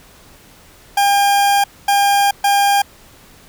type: tone bursts at uneven times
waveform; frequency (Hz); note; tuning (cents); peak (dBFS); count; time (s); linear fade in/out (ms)
40% pulse; 804; G5; +44; -10; 3; 0.97-1.64 / 1.88-2.31 / 2.44-2.82; 5
effects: pink hiss -45 dBFS RMS until 3.48 s